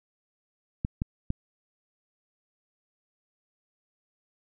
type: clicks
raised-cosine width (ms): 5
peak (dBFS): -15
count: 3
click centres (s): 0.849 / 1.019 / 1.304
effects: none